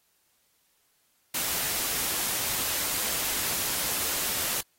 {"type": "noise", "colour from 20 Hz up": "white", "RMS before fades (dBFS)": -29, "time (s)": [1.34, 4.61], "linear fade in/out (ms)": 5, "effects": ["white hiss -69 dBFS RMS until 4.78 s", "AAC 48 kbps"]}